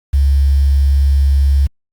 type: tone with quantisation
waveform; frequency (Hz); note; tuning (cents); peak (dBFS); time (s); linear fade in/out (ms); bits
sine; 69.3; C#2; 0; -8; 0.13-1.67; 10; 6
effects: Opus 48 kbps

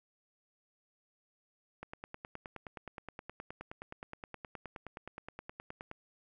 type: click train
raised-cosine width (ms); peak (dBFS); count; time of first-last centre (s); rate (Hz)
0.5; -28; 40; 1.83-5.914; 9.55
effects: none

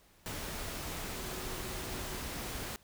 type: tone in noise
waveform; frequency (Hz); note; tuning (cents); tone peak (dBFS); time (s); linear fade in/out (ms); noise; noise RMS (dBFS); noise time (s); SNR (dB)
sine; 370; F#4; 0; -49; 1.12-2.18; 0; pink; -40; 0.26-2.76; -12
effects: pink hiss -64 dBFS RMS until 2.83 s

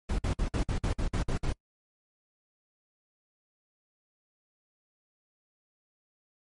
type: noise bursts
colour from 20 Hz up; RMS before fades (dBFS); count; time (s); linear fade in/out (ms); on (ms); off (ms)
brown; -28; 10; 0.09-1.527; 5; 96; 53
effects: noise-tail reverb RT60 0.1 s tail -25 dB re dry + MP3 48 kbps

